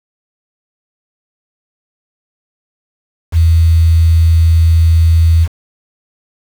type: tone with quantisation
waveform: sine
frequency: 82.41 Hz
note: E2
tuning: in tune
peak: -5 dBFS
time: 3.32-5.48 s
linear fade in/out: 50 ms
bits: 5
effects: none